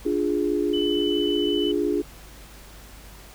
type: chord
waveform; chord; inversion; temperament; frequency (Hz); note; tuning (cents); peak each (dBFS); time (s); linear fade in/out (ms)
sine; D diminished; none; equal; 293.7 / 349.2 / 415.3; D4 / F4 / Ab4; 0 / 0 / 0; -25; 0.05-2.02; 10
type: tone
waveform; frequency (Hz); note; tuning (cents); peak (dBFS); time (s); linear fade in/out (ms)
sine; 2998; F#7; +22; -28; 0.73-1.72; 10
effects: added 50 Hz sine -45 dBFS peak until 3.34 s + pink hiss -47 dBFS RMS until 3.34 s